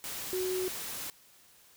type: tone in noise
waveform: sine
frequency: 370 Hz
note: F#4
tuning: in tune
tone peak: -30 dBFS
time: 0.33-0.68 s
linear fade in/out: 0 ms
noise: white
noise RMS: -39 dBFS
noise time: 0.04-1.1 s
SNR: +6 dB
effects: white hiss -60 dBFS RMS until 1.76 s